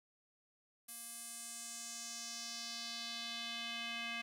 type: tone with band-pass filter sweep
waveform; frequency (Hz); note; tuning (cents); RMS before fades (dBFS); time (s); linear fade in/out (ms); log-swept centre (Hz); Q
square; 233.1; A#3; 0; -45; 0.88-4.22; 10; 11000 to 2500; 2.3
effects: 12-bit